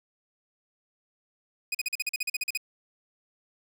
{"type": "tone bursts", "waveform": "sawtooth", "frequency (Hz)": 2489, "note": "D#7", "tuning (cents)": 0, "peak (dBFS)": -23, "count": 13, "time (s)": [1.72, 2.575], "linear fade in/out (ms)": 5, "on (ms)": 27, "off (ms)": 42, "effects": []}